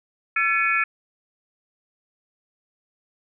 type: tone cluster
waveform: sine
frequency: 1350 / 1717 / 2230 / 2490 Hz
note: E6 / A6 / C#7 / D#7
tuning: +41 / -43 / +10 / +1 cents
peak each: -24 dBFS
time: 0.36-0.84 s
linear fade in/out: 5 ms
effects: none